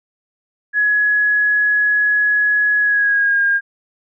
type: tone with pitch glide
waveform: sine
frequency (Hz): 1683 to 1616.3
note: G#6 to G#6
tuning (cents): +23 to -47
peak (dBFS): -12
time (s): 0.73-3.61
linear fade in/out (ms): 50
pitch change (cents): -70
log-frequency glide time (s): 2.79-3.43
effects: none